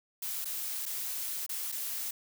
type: noise with dropouts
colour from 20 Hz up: blue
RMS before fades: -36 dBFS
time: 0.22-2.11 s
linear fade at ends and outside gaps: 5 ms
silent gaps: 0.446-0.454 / 0.856-0.861 / 1.464-1.492 / 1.719-1.723 s
effects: none